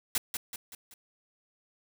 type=noise with echo; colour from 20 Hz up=white; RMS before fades=-28 dBFS; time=0.15-0.18 s; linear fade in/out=2 ms; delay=190 ms; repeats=4; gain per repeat=-6 dB; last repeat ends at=0.94 s; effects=none